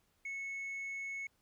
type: tone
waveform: sine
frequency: 2200 Hz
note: C#7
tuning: 14 cents flat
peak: -36 dBFS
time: 0.25-1.27 s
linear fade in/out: 5 ms
effects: tanh soft clip ceiling -38 dBFS + pink hiss -75 dBFS RMS until 1.41 s